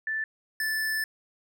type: tone pair in turn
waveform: sine / square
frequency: 1760 / 1752.3 Hz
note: A6 / A6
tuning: 0 / -8 cents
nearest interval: unison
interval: 8 cents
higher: first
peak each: -27 dBFS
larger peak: neither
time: 0.07-0.24 / 0.6-1.04 s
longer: second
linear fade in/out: 2 ms
effects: none